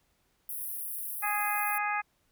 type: high-pass noise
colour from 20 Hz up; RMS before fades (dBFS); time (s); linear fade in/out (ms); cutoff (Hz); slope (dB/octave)
pink; -37; 0.49-1.78; 2; 10000; 96
type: harmonic tone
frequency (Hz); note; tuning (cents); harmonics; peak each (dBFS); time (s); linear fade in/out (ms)
415.3; G#4; 0; 2 / 3 / 4 / 5 / 6; -32 / -34 / -35 / -36 / -37; 1.22-2.02; 20
effects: pink hiss -72 dBFS RMS until 2.31 s